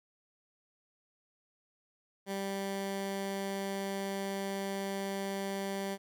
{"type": "tone", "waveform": "15% pulse", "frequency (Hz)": 196, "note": "G3", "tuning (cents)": 0, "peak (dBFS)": -28, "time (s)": [2.26, 5.98], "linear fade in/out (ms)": 50, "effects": []}